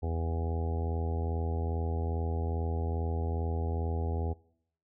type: harmonic tone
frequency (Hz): 82.41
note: E2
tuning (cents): 0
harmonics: 1 / 2 / 3 / 4 / 5 / 6 / 7 / 8 / 9 / 10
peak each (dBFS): -30 / -43 / -42 / -46 / -41 / -43 / -55 / -49 / -45 / -47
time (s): 0.02-4.34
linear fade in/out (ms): 20
effects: noise-tail reverb RT60 0.7 s tail -22 dB re dry